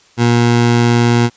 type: tone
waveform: 20% pulse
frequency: 119 Hz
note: A#2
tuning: 36 cents sharp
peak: -4 dBFS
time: 0.17-1.3 s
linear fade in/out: 50 ms
effects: white hiss -49 dBFS RMS until 1.36 s + resampled to 16000 Hz